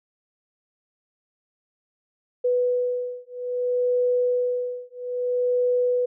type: beating tone pair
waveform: sine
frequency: 493.9 / 494.51 Hz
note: B4 / B4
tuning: 0 / +2 cents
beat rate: 0.61 Hz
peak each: -24 / -24 dBFS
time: 2.44-6.06 s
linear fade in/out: 10 ms
effects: none